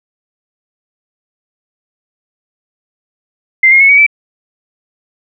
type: tone with pitch steps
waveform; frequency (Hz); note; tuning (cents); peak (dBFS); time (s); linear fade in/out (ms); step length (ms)
sine; 2084 / 2140 / 2198 / 2257 / 2318; C7 / C7 / C#7 / C#7 / D7; -7 / +38 / -15 / +31 / -23; -3; 3.63-4.065; 5; 87
effects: none